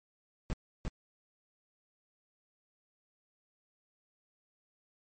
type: noise with echo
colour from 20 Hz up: brown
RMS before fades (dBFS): -32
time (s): 0.5-0.53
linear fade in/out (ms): 0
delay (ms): 350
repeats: 1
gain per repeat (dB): -2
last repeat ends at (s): 0.88
effects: MP3 32 kbps